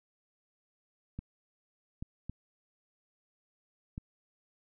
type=clicks; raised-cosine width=5 ms; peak=-26 dBFS; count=4; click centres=1.19 / 2.025 / 2.296 / 3.979 s; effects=none